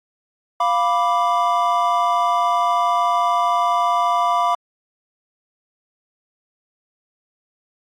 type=chord; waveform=triangle; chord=B diminished; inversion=second; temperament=equal; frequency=698.5 / 987.8 / 1174.7 Hz; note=F5 / B5 / D6; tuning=0 / 0 / 0 cents; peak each=-18 dBFS; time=0.6-4.55 s; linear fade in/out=5 ms; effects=AAC 64 kbps